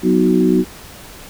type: harmonic tone with a mistuned harmonic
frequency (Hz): 61.74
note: B1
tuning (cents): 0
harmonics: 3 / 4 / 5 / 6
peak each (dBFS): -16 / -16 / -16 / -16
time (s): 0.02-0.65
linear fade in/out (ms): 50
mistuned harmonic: 5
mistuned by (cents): +34
effects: pink hiss -37 dBFS RMS until 1.29 s